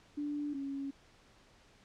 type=tone pair in turn; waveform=sine; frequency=292.6 / 276.2 Hz; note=D4 / C#4; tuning=-6 / -6 cents; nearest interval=minor second; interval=100 cents; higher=first; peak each=-34 / -36 dBFS; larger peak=first; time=0.17-0.54 / 0.54-0.91 s; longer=neither; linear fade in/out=10 ms; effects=pink hiss -63 dBFS RMS until 1.84 s + low-pass 6000 Hz 12 dB/octave